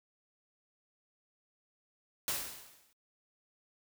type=noise with exponential decay; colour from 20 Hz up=white; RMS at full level=-32 dBFS; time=2.28-2.93 s; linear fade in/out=1 ms; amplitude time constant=140 ms; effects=noise-tail reverb RT60 0.1 s tail -26 dB re dry